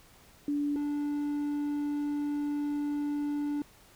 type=tone pair in turn; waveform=sine / triangle; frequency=290 / 291.7 Hz; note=D4 / D4; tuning=-22 / -12 cents; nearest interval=unison; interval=10 cents; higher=second; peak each=-27 dBFS; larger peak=neither; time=0.48-0.76 / 0.76-3.62 s; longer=second; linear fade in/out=2 ms; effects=pink hiss -58 dBFS RMS until 3.95 s